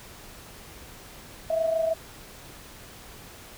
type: tone pair together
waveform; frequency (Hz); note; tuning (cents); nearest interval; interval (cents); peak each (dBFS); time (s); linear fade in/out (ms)
sine; 647.7 / 674; E5 / E5; -31 / +38; minor second; 69; -23 / -30; 1.5-1.94; 5
effects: pink hiss -46 dBFS RMS until 3.57 s